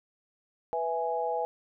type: chord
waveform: sine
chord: E major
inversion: second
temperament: equal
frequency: 493.9 / 659.3 / 830.6 Hz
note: B4 / E5 / G#5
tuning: 0 / 0 / 0 cents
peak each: -32 / -33 / -31 dBFS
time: 0.73-1.45 s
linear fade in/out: 0 ms
effects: none